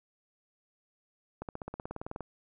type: accelerating click train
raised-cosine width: 1 ms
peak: -24 dBFS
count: 15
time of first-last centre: 1.42-2.207 s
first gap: 68 ms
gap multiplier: 0.97
effects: none